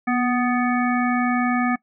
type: harmonic tone with a mistuned harmonic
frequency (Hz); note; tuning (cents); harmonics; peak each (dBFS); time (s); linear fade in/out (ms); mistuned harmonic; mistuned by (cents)
248.2; B3; +9; 1 / 3 / 5 / 7 / 9; -20 / -25 / -27 / -28 / -30; 0.07-1.76; 10; 1; -30
effects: noise-tail reverb RT60 0.1 s tail -20 dB re dry